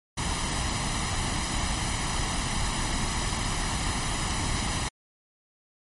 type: noise with comb filter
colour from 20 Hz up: pink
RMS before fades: -28 dBFS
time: 0.17-4.89 s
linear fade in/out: 10 ms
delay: 1 ms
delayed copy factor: +0.6
effects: MP3 48 kbps